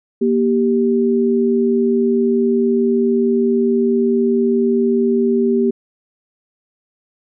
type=tone pair together; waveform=sine; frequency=236.6 / 392 Hz; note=A#3 / G4; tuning=+26 / 0 cents; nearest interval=major sixth; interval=874 cents; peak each=-15 dBFS; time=0.21-5.71 s; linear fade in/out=10 ms; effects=none